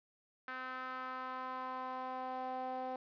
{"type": "tone with band-pass filter sweep", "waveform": "sawtooth", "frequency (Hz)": 257.4, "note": "C4", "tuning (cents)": -28, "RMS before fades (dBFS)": -42, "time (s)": [0.48, 2.96], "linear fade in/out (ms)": 2, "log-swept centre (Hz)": [1500, 690], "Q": 3.3, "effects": ["resampled to 11025 Hz", "11-bit"]}